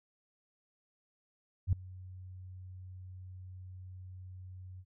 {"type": "tone with ADSR envelope", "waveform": "sine", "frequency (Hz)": 92.3, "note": "F#2", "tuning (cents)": -4, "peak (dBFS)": -22, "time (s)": [1.67, 4.85], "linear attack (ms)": 57, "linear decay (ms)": 4, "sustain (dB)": -23, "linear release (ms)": 57, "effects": []}